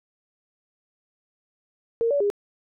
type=tone with pitch steps; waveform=sine; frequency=461.6 / 571 / 407.7 Hz; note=A#4 / D5 / G#4; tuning=-17 / -49 / -32 cents; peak=-19 dBFS; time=2.01-2.301 s; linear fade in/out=0 ms; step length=97 ms; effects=none